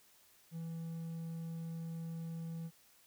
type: tone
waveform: triangle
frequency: 164.81 Hz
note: E3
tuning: in tune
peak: -38 dBFS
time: 0.51-2.71 s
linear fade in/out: 50 ms
effects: white hiss -66 dBFS RMS until 3.06 s